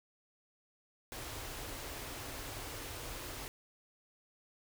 pink band-stop noise, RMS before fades -44 dBFS, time 1.12-3.48 s, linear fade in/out 0 ms, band 150 to 240 Hz, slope 96 dB/octave, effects none

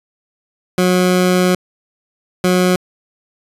20% pulse tone bursts at uneven times, 181.8 Hz, F#3, 30 cents flat, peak -6 dBFS, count 2, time 0.78-1.55 / 2.44-2.76 s, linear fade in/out 2 ms, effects resampled to 32000 Hz

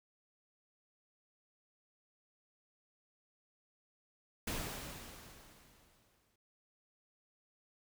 pink noise with exponential decay, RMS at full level -38 dBFS, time 4.47-6.36 s, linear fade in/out 5 ms, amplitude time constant 410 ms, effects none

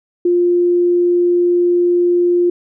sine tone, 351.2 Hz, F4, 10 cents sharp, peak -10 dBFS, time 0.25-2.5 s, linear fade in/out 5 ms, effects none

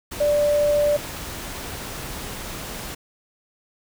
sine tone in noise, 587.3 Hz, D5, in tune, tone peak -16 dBFS, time 0.2-0.97 s, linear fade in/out 10 ms, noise pink, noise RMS -33 dBFS, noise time 0.11-2.95 s, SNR +14 dB, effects none

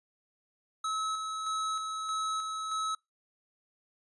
square tone with tremolo, 1291 Hz, E6, 37 cents flat, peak -31 dBFS, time 0.84-2.95 s, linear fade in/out 5 ms, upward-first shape square, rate 1.6 Hz, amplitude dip 35%, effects noise-tail reverb RT60 0.2 s tail -26 dB re dry + resampled to 24000 Hz

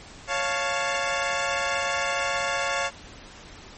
15% pulse chord, Db augmented, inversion none, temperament equal, 554.4 / 698.5 / 880 Hz, Db5 / F5 / A5, 0 / 0 / 0 cents, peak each -21 / -22 / -25 dBFS, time 0.27-2.91 s, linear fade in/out 50 ms, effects pink hiss -45 dBFS RMS until 3.77 s + MP3 32 kbps

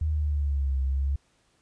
sine exponential two-way sweep, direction down then up, 78.4 to 66.2 to 70 Hz, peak -23 dBFS, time 0.01-1.16 s, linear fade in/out 5 ms, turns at 0.81 s, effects pink hiss -67 dBFS RMS until 1.61 s + resampled to 22050 Hz

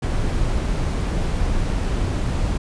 brown noise, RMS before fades -21 dBFS, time 0.02-2.58 s, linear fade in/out 10 ms, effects resampled to 22050 Hz

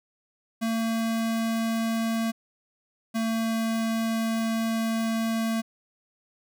square tone pair in turn, 226.3 / 225.4 Hz, A3 / A3, +49 / +42 cents, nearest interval unison, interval 7 cents, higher first, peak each -25 dBFS, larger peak neither, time 0.61-2.32 / 3.14-5.62 s, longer second, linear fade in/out 20 ms, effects none

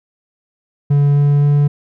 triangle tone with pitch steps, 143.2 / 144.03 / 144.86 Hz, D3 / D3 / D3, -43 / -33 / -23 cents, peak -7 dBFS, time 0.9-1.68 s, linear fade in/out 10 ms, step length 260 ms, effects none

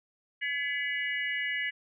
sine tone cluster, 1709 / 2007 / 2258 / 2904 Hz, G#6 / B6 / C#7 / F#7, +49 / +27 / +31 / -33 cents, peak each -35 / -32 / -37 / -38 dBFS, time 0.41-1.71 s, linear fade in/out 20 ms, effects none

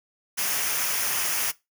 white noise with comb filter, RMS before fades -26 dBFS, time 0.37-1.52 s, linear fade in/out 20 ms, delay 0.25 ms, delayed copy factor -0.55, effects noise-tail reverb RT60 0.2 s tail -19 dB re dry

